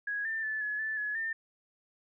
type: tone with pitch steps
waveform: sine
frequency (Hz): 1661 / 1788 / 1744 / 1700 / 1753 / 1696 / 1803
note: G#6 / A6 / A6 / G#6 / A6 / G#6 / A6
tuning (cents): 0 / +27 / -16 / +40 / -7 / +36 / +42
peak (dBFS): -31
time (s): 0.07-1.33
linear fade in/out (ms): 5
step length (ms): 180
effects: none